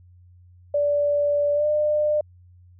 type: tone with pitch glide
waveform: sine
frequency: 581 to 600.8 Hz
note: D5 to D5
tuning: -19 to +39 cents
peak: -18 dBFS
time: 0.74-2.21 s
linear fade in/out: 5 ms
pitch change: +58 cents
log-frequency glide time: 1.54-1.66 s
effects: added 89 Hz sine -48 dBFS peak until 2.79 s